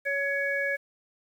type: harmonic tone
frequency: 560 Hz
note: C#5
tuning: 18 cents sharp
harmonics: 1 / 3 / 4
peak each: -31 / -28 / -32 dBFS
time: 0.05-0.77 s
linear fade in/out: 20 ms
effects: 9-bit